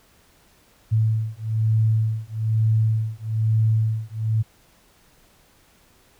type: beating tone pair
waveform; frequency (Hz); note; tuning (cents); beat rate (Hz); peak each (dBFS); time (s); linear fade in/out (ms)
sine; 109.8 / 110.9; A2 / A2; -3 / +14; 1.1; -21; 0.91-4.43; 20
effects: pink hiss -57 dBFS RMS until 6.19 s